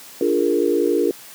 sine chord, Bb dominant seventh, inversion first, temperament equal, 293.7 / 349.2 / 415.3 / 466.2 Hz, D4 / F4 / Ab4 / Bb4, 0 / 0 / 0 / 0 cents, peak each -22 / -20 / -21 / -21 dBFS, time 0.21-1.11 s, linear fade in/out 2 ms, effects white hiss -41 dBFS RMS until 1.34 s + high-pass 150 Hz 12 dB/octave

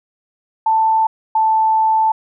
sine tone pair in turn, 885 / 880.3 Hz, A5 / A5, +10 / +1 cents, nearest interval unison, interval 9 cents, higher first, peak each -11 dBFS, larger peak neither, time 0.66-1.07 / 1.35-2.12 s, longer second, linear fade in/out 5 ms, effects none

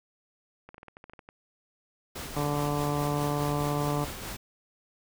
clicks, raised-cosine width 0.5 ms, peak -31 dBFS, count 11, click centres 0.69 / 0.744 / 0.781 / 0.831 / 0.883 / 0.969 / 1.041 / 1.097 / 1.135 / 1.192 / 1.289 s
pink noise with tremolo, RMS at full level -37 dBFS, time 2.15-4.37 s, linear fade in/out 10 ms, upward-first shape sine, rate 4.8 Hz, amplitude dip 35%
harmonic tone, 145.9 Hz, D3, 11 cents flat, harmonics 1 / 2 / 3 / 4 / 5 / 6 / 7 / 8, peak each -30 / -33 / -35 / -36 / -37 / -38 / -38 / -39 dBFS, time 2.36-4.05 s, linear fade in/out 10 ms
effects none

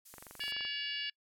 violet noise, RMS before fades -49 dBFS, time 0.05-0.52 s, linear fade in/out 10 ms
click train, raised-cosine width 0.5 ms, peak -34 dBFS, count 13, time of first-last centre 0.14-0.651 s, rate 23.5 Hz
harmonic tone, 570 Hz, C#5, 48 cents sharp, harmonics 3 / 4 / 5 / 6 / 7 / 8 / 9, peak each -42 / -45 / -38 / -47 / -52 / -45 / -50 dBFS, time 0.4-1.1 s, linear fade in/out 5 ms
effects noise-tail reverb RT60 0.1 s tail -26 dB re dry + low-pass 12000 Hz 12 dB/octave

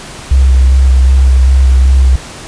sine tone with vibrato, 65.41 Hz, C2, in tune, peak -3 dBFS, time 0.31-2.16 s, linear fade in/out 5 ms, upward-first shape square, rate 2.6 Hz, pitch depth 19 cents each way, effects pink hiss -28 dBFS RMS until 2.47 s + resampled to 22050 Hz

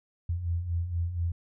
sine beating tone pair, 82.41 / 86.61 Hz, E2 / F2, 0 / -14 cents, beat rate 4.2 Hz, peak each -35 / -28 dBFS, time 0.29-1.32 s, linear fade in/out 5 ms, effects none

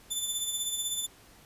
15% pulse tone with tremolo, 3520 Hz, A7, in tune, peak -21 dBFS, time 0.1-1.07 s, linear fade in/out 20 ms, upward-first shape sine, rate 16 Hz, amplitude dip 50%, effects pink hiss -56 dBFS RMS until 1.45 s + resampled to 32000 Hz

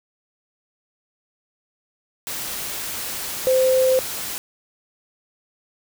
sine tone in noise, 518 Hz, C5, 17 cents flat, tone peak -14 dBFS, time 3.47-3.99 s, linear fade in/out 0 ms, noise white, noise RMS -29 dBFS, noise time 2.27-4.38 s, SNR +12 dB, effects none

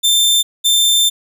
sawtooth tone pair in turn, 3574 / 3574 Hz, A7 / A7, +26 / +26 cents, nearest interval unison, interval 0 cents, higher neither, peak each -7 dBFS, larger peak neither, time 0.03-0.43 / 0.64-1.1 s, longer second, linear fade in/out 20 ms, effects none

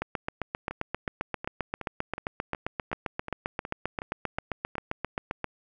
two click trains, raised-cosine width 0.5 ms, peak -14 / -20 dBFS, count 42 / 12, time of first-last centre 0.02-5.443 / 0.71-4.754 s, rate 7.56 / 2.72 Hz, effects none

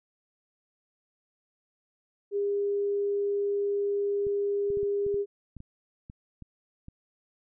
sine tone, 404.3 Hz, G#4, 46 cents flat, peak -25 dBFS, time 2.31-5.26 s, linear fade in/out 50 ms
clicks, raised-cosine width 5 ms, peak -31 dBFS, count 11, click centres 4.268 / 4.703 / 4.772 / 4.831 / 5.065 / 5.143 / 5.567 / 5.604 / 6.099 / 6.423 / 6.884 s
effects none

